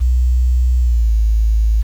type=tone with pitch glide; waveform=sine; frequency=61.8 to 54.43 Hz; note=B1 to A1; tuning=+2 to -18 cents; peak=-10 dBFS; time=0-1.83 s; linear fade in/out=20 ms; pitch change=-220 cents; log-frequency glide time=0.79-1.13 s; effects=7-bit